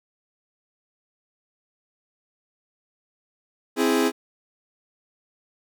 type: chord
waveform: 40% pulse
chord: C augmented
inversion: none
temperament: equal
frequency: 261.6 / 329.6 / 415.3 Hz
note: C4 / E4 / G#4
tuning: 0 / 0 / 0 cents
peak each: -22 / -23 / -22 dBFS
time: 3.76-4.12 s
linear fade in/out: 50 ms
effects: none

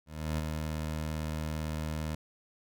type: tone with ADSR envelope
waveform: 20% pulse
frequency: 77.78 Hz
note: D#2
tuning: in tune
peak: -24 dBFS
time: 0.06-2.15 s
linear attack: 320 ms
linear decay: 22 ms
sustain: -4 dB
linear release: 4 ms
effects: none

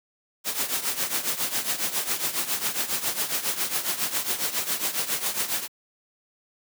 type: noise with tremolo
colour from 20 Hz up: white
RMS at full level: -24 dBFS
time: 0.44-5.68 s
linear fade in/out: 50 ms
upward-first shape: triangle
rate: 7.3 Hz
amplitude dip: 80%
effects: high-pass 150 Hz 12 dB/octave

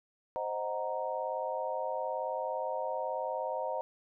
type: chord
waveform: sine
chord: C half-diminished seventh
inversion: none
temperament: equal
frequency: 523.3 / 622.3 / 740 / 932.3 Hz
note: C5 / Eb5 / Gb5 / Bb5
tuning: 0 / 0 / 0 / 0 cents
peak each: -37 / -37 / -40 / -37 dBFS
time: 0.36-3.81 s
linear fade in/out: 0 ms
effects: none

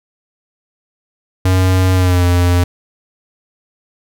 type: tone with pitch glide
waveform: square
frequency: 92.9 to 88.35 Hz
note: F#2 to F2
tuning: +7 to +21 cents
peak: -10 dBFS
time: 1.45-2.64 s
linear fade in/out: 5 ms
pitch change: -86 cents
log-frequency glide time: 1.94-2.25 s
effects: none

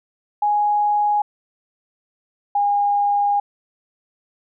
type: tone pair in turn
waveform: sine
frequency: 830.6 / 814.4 Hz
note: G#5 / G#5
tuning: 0 / -34 cents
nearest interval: unison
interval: 34 cents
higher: first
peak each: -15 dBFS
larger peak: neither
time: 0.42-1.22 / 2.55-3.4 s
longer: second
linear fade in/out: 5 ms
effects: none

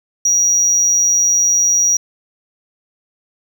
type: tone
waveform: triangle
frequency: 5760 Hz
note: F#8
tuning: 47 cents flat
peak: -8 dBFS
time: 0.25-1.97 s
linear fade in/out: 5 ms
effects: tanh soft clip ceiling -7 dBFS + 7-bit

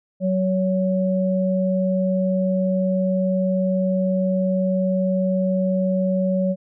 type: tone pair together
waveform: sine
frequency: 187.21 / 561 Hz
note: F#3 / C#5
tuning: +21 / +21 cents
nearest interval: octave + perfect fifth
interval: 1900 cents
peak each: -19 / -22 dBFS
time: 0.2-6.56 s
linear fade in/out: 50 ms
effects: none

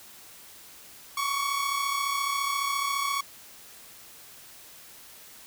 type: tone pair together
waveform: sawtooth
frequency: 1108.7 / 1143.2 Hz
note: C#6 / D6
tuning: 0 / -47 cents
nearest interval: minor second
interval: 53 cents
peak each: -24 / -28 dBFS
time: 1.17-3.21 s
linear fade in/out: 5 ms
effects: white hiss -49 dBFS RMS until 5.46 s

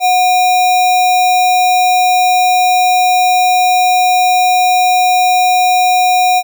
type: tone with sample-and-hold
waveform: sine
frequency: 731 Hz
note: F#5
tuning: 21 cents flat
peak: -7 dBFS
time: 0-6.43 s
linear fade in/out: 50 ms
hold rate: 3150 Hz
effects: none

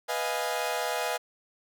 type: chord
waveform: sawtooth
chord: F half-diminished seventh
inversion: second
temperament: equal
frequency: 493.9 / 622.3 / 698.5 / 830.6 Hz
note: Cb5 / Eb5 / F5 / Ab5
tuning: 0 / 0 / 0 / 0 cents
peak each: -30 dBFS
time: 0.08-1.18 s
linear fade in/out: 20 ms
effects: none

